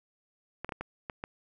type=clicks; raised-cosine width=0.5 ms; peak=-21 dBFS; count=6; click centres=0.646 / 0.692 / 0.722 / 0.81 / 1.098 / 1.239 s; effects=none